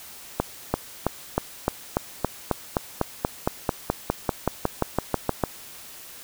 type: accelerating click train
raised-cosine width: 1 ms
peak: -6 dBFS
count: 23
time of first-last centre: 0.4-5.438 s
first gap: 340 ms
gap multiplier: 0.96
effects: white hiss -43 dBFS RMS until 6.23 s